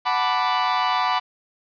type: chord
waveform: 40% pulse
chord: B minor seventh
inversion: second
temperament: equal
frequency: 740 / 880 / 987.8 / 1174.7 Hz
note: F#5 / A5 / B5 / D6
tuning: 0 / 0 / 0 / 0 cents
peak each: -24 / -27 / -22 / -24 dBFS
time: 0.05-1.2 s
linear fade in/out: 20 ms
effects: resampled to 11025 Hz + 8-bit